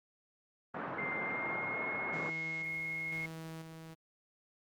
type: band-pass noise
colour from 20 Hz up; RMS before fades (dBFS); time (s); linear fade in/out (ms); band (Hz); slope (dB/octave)
white; -40; 0.74-2.3; 5; 130 to 1500; 24
type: tone with pitch glide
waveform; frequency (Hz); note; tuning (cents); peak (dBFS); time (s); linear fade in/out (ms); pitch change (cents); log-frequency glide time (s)
sine; 2100 to 2160; C7 to C#7; +6 to -45; -36; 0.98-3.26; 5; +49; 1.22-1.85
type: tone with tremolo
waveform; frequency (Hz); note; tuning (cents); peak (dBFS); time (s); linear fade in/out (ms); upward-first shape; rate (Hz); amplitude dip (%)
sawtooth; 161.6; E3; -34; -39; 2.12-3.95; 20; square; 1; 40
effects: Opus 24 kbps